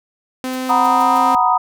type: tone with pitch glide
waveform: sawtooth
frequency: 257.3 to 262.1 Hz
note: C4 to C4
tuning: -29 to +3 cents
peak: -17 dBFS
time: 0.44-1.35 s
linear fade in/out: 0 ms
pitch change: +32 cents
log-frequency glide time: 0.59-1.13 s
type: noise bursts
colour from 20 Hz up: white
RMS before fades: -36 dBFS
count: 5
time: 0.53-1.18 s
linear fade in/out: 5 ms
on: 26 ms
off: 130 ms
type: chord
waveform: sine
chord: B major seventh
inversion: second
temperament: equal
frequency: 740 / 932.3 / 987.8 / 1244.5 Hz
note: F#5 / A#5 / B5 / D#6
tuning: 0 / 0 / 0 / 0 cents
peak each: -17 dBFS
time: 0.69-1.58 s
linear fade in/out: 10 ms
effects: none